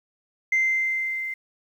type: tone with level ramp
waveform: sine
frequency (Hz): 2081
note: C7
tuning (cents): -10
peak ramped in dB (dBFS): -16 to -28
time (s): 0.52-1.34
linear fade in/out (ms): 5
effects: tanh soft clip ceiling -15 dBFS + 9-bit